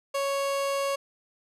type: tone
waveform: 30% pulse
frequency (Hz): 554.4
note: C#5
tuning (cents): 0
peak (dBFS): -23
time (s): 0.14-0.96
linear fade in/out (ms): 10
effects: low-pass 12000 Hz 12 dB/octave